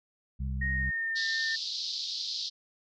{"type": "harmonic tone", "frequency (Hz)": 65.8, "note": "C2", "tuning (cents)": 10, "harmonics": [1, 2, 3], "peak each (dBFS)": [-31, -37, -41], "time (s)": [0.39, 0.91], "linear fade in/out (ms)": 20}
{"type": "tone with pitch glide", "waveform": "sine", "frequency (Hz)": [1864.7, 1801.2], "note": ["A#6", "A6"], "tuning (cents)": [0, 40], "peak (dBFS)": -29, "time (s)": [0.61, 1.56], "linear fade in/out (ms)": 10, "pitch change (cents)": -60, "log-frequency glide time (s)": [0.72, 1.18]}
{"type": "band-pass noise", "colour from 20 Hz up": "pink", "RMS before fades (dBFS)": -35, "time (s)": [1.15, 2.5], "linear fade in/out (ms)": 20, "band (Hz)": [3800, 5000], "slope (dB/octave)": 48}
{"effects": []}